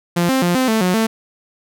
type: tone with pitch steps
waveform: sawtooth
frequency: 173.1 / 263.5 / 175.3 / 258.7 / 221.2 / 181.7 / 222.9 Hz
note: F3 / C4 / F3 / C4 / A3 / F#3 / A3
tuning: -15 / +12 / +7 / -19 / +9 / -31 / +23 cents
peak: -10 dBFS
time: 0.16-1.07 s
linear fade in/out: 10 ms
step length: 130 ms
effects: none